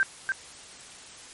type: tone with echo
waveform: sine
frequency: 1568 Hz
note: G6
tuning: in tune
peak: -19 dBFS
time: 0-0.03 s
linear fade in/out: 0 ms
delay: 290 ms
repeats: 1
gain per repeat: -4 dB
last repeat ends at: 0.32 s
effects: white hiss -46 dBFS RMS until 1.33 s + MP3 48 kbps